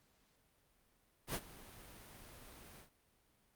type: noise with ADSR envelope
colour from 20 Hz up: pink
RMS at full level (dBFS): -37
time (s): 1.27-2.9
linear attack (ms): 77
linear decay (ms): 48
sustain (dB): -19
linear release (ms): 110
effects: pink hiss -74 dBFS RMS until 3.55 s + Opus 48 kbps